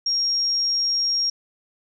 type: tone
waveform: sine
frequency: 5580 Hz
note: F8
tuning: 2 cents flat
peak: -19 dBFS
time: 0.06-1.3 s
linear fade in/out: 5 ms
effects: none